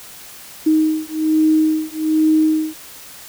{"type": "beating tone pair", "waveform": "sine", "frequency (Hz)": [312.3, 313.5], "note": ["D#4", "D#4"], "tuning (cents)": [7, 13], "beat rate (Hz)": 1.2, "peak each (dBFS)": [-16, -16], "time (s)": [0.66, 2.75], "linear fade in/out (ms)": 10, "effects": ["white hiss -38 dBFS RMS until 3.28 s"]}